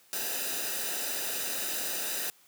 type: noise with comb filter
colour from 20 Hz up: white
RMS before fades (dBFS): -33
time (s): 0.13-2.3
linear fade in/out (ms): 0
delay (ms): 0.91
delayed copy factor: -0.65
effects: white hiss -61 dBFS RMS until 2.47 s + high-pass 150 Hz 12 dB/octave